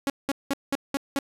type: tone bursts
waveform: sawtooth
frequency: 277.2 Hz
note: C#4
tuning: in tune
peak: -19 dBFS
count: 6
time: 0.07-1.188 s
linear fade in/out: 0 ms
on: 28 ms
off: 190 ms
effects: resampled to 32000 Hz